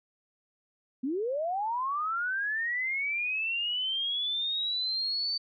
sine linear sweep, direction up, 241.7 to 4582 Hz, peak -28 dBFS, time 1.03-5.38 s, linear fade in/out 10 ms, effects none

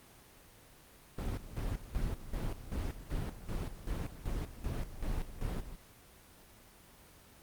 brown noise with tremolo, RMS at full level -35 dBFS, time 1.18-5.76 s, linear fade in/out 5 ms, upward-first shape square, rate 2.6 Hz, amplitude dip 75%, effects pink hiss -58 dBFS RMS until 7.42 s + Opus 24 kbps

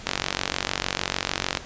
click train, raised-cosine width 0.2 ms, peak -5 dBFS, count 71, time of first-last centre 0.07-1.572 s, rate 46.6 Hz, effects pink hiss -41 dBFS RMS until 1.65 s + resampled to 16000 Hz

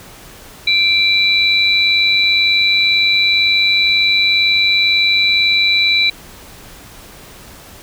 sine tone pair together, 2349 / 3951 Hz, D7 / B7, 0 / 0 cents, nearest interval major sixth, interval 900 cents, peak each -13 dBFS, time 0.67-6.1 s, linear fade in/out 5 ms, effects pink hiss -38 dBFS RMS until 7.82 s

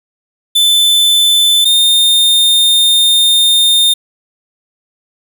45% pulse tone pair in turn, 3520 / 3640 Hz, A7 / A#7, 0 / -42 cents, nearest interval minor second, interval 58 cents, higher second, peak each -7 dBFS, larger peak neither, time 0.55-1.65 / 1.65-3.94 s, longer second, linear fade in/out 10 ms, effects none

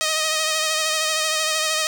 5% pulse tone with vibrato, 627 Hz, D#5, 13 cents sharp, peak -8 dBFS, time 0.01-1.87 s, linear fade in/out 0 ms, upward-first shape sine, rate 13 Hz, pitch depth 32 cents each way, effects none

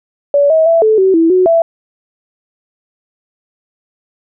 sine tone with pitch steps, 571 / 639 / 664 / 435.6 / 380.5 / 328.6 / 368.6 / 665 Hz, D5 / D#5 / E5 / A4 / F#4 / E4 / F#4 / E5, -49 / +46 / +12 / -17 / +48 / -5 / -7 / +15 cents, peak -6 dBFS, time 0.34-1.62 s, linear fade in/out 2 ms, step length 160 ms, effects none

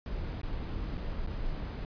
brown noise with dropouts, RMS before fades -35 dBFS, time 0.06-1.85 s, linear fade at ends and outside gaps 1 ms, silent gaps 0.416-0.432 / 0.973-0.977 / 1.265-1.273 s, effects resampled to 11025 Hz

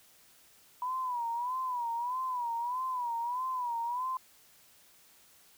sine tone with vibrato, 980 Hz, B5, 14 cents flat, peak -31 dBFS, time 0.82-4.17 s, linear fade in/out 2 ms, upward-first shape sine, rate 1.6 Hz, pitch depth 100 cents each way, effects white hiss -61 dBFS RMS until 5.57 s

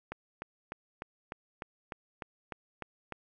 click train, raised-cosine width 0.5 ms, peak -23 dBFS, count 11, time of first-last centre 0.12-3.123 s, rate 3.33 Hz, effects none

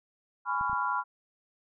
sine chord, C# dominant seventh, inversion second, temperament just, 831.5 / 997.9 / 1108.7 / 1385.9 Hz, G#5 / B5 / C#6 / E#6, +2 / +18 / 0 / -14 cents, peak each -36 / -30 / -35 / -32 dBFS, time 0.45-1.04 s, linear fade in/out 50 ms
clicks, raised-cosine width 5 ms, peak -33 dBFS, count 3, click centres 0.611 / 0.697 / 0.731 s
effects none

